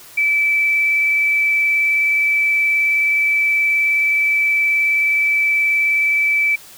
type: tone with vibrato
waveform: sine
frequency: 2313 Hz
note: D7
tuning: 27 cents flat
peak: -13 dBFS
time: 0.17-6.56 s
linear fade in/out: 10 ms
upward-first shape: triangle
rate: 19 Hz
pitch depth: 13 cents each way
effects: white hiss -41 dBFS RMS until 6.77 s